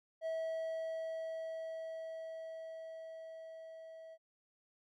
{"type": "tone with level ramp", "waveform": "triangle", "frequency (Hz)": 648, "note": "E5", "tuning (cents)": -30, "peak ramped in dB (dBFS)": [-33, -48], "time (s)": [0.21, 4.18], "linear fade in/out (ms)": 50, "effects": []}